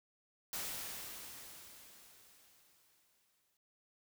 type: noise with exponential decay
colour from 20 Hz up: white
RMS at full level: -40 dBFS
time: 0.53-3.57 s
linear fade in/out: 2 ms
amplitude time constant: 660 ms
effects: noise-tail reverb RT60 0.7 s tail -26 dB re dry